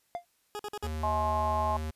triangle tone with exponential decay, 698.5 Hz, F5, in tune, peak -26 dBFS, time 0.15-0.25 s, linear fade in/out 0 ms, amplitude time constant 21 ms
20% pulse tone bursts, 416.4 Hz, G#4, 5 cents sharp, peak -30 dBFS, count 4, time 0.55-0.869 s, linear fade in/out 0 ms, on 43 ms, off 49 ms
square tone, 78 Hz, D#2, 5 cents sharp, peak -33 dBFS, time 0.83-1.91 s, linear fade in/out 10 ms
harmonic tone, 212.1 Hz, G#3, 37 cents sharp, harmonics 3 / 4 / 5, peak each -33 / -30 / -31 dBFS, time 1.03-1.77 s, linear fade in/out 5 ms
effects white hiss -71 dBFS RMS until 1.95 s + resampled to 32000 Hz

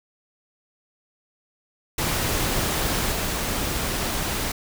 pink noise with level steps, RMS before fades -24 / -26 dBFS, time 1.98-4.52 s, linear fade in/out 5 ms, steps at 3.11 s, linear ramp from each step 20 ms, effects none

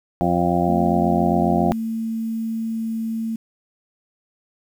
harmonic tone, 87.4 Hz, F2, 2 cents sharp, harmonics 1 / 2 / 3 / 4 / 6 / 7 / 8 / 9, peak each -30 / -21 / -25 / -24 / -30 / -28 / -22 / -26 dBFS, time 0.21-1.72 s, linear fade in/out 0 ms
sine tone, 224.8 Hz, A3, 37 cents sharp, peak -22 dBFS, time 0.68-3.36 s, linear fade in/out 5 ms
effects 8-bit

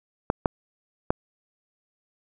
clicks, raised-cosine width 1 ms, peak -6 dBFS, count 3, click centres 0.301 / 0.458 / 1.105 s, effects none

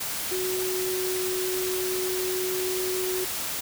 sine tone in noise, 370 Hz, F#4, in tune, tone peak -27 dBFS, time 0.31-3.25 s, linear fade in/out 10 ms, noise white, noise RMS -31 dBFS, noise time 0-3.61 s, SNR +1 dB, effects none

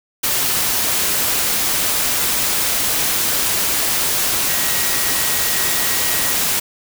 sine tone in noise, 1903 Hz, A#6, 35 cents sharp, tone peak -29 dBFS, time 4.48-6.33 s, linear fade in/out 10 ms, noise white, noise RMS -18 dBFS, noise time 0.23-6.6 s, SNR -14 dB, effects none

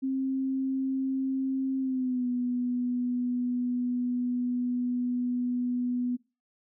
sine tone with pitch glide, 265.7 to 246.5 Hz, C4 to B3, +27 to -3 cents, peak -26 dBFS, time 0.02-6.17 s, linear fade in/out 20 ms, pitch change -130 cents, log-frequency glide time 1.79-2.27 s, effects noise-tail reverb RT60 0.3 s tail -21 dB re dry

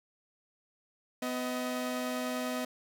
sawtooth tone pair together, 250.4 / 631 Hz, B3 / D#5, +24 / +24 cents, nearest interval octave + major third, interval 1600 cents, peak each -30 / -33 dBFS, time 1.22-2.65 s, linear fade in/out 5 ms, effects none

